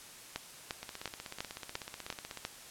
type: two click trains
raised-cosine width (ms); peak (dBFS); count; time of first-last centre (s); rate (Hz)
0.2; -18 / -24; 7 / 26; 0.36-2.451 / 0.83-2.373; 2.87 / 16.2
effects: white hiss -51 dBFS RMS until 2.7 s + low-pass 11000 Hz 12 dB/octave